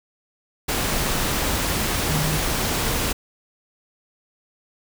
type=tone in noise; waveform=sine; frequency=153.7 Hz; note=D#3; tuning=21 cents flat; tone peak=-23 dBFS; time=2.09-2.38 s; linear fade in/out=10 ms; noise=pink; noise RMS=-23 dBFS; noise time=0.68-3.13 s; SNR=-3 dB; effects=none